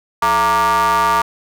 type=ring-modulated tone; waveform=square; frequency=124.5 Hz; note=B2; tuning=14 cents sharp; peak=-10 dBFS; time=0.22-1.22 s; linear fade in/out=5 ms; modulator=1050 Hz; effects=none